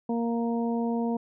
harmonic tone, 233.1 Hz, A#3, in tune, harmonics 1 / 2 / 3 / 4, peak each -26 / -32 / -36 / -38 dBFS, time 0.09-1.17 s, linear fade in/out 5 ms, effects none

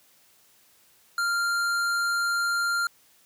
sine tone with hard clipping, 1393 Hz, F6, 5 cents flat, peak -25 dBFS, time 1.18-2.87 s, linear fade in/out 2 ms, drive 14 dB, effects white hiss -60 dBFS RMS until 3.25 s + high-pass 60 Hz 12 dB/octave

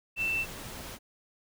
sine tone in noise, 2670 Hz, E7, 22 cents sharp, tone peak -27 dBFS, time 0.16-0.46 s, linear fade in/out 50 ms, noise pink, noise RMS -42 dBFS, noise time 0.16-0.99 s, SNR +12 dB, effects none

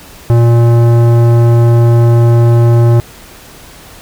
sine tone with tanh clipping, 117.6 Hz, A#2, 16 cents sharp, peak -6 dBFS, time 0.3-3 s, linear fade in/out 0 ms, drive 16 dB, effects pink hiss -35 dBFS RMS until 4.01 s

